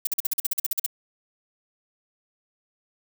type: noise bursts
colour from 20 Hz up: violet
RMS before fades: -23 dBFS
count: 13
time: 0.05-0.863 s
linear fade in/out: 5 ms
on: 21 ms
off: 45 ms
effects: none